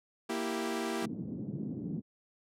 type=chord; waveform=sawtooth; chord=E diminished; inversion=second; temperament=equal; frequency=233.1 / 329.6 / 392 Hz; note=Bb3 / E4 / G4; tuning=0 / 0 / 0 cents; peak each=-33 dBFS; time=0.29-1.06 s; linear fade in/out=10 ms
type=band-pass noise; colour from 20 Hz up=white; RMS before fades=-38 dBFS; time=1.01-2.02 s; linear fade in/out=50 ms; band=140 to 260 Hz; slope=24 dB/octave
effects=low-pass 12000 Hz 12 dB/octave